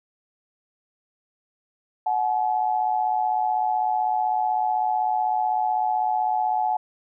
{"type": "tone pair together", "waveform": "sine", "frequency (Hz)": [739, 854.9], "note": ["F#5", "G#5"], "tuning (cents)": [-2, 50], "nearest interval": "minor third", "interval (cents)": 252, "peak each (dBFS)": -23, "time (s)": [2.06, 6.77], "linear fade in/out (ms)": 5, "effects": []}